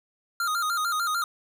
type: tone with vibrato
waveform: square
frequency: 1313 Hz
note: E6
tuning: 7 cents flat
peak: -25 dBFS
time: 0.4-1.24 s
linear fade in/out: 2 ms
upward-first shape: square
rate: 6.7 Hz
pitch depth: 93 cents each way
effects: none